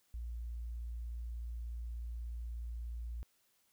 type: tone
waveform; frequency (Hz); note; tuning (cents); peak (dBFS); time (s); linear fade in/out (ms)
sine; 58.3; A#1; +1; -39; 0.14-3.23; 0
effects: white hiss -74 dBFS RMS until 3.72 s